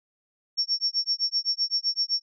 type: tone with tremolo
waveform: sine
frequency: 5480 Hz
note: F8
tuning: 34 cents flat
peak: -20 dBFS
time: 0.57-2.22 s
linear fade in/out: 20 ms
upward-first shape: sine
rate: 7.8 Hz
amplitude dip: 100%
effects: none